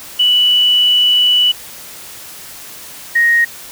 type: tone pair in turn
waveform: sine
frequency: 2960 / 1871.2 Hz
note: F#7 / A#6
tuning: 0 / +6 cents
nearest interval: minor sixth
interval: 794 cents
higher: first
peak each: -8 dBFS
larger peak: neither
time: 0.19-1.52 / 3.15-3.45 s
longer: first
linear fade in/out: 10 ms
effects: white hiss -33 dBFS RMS until 3.71 s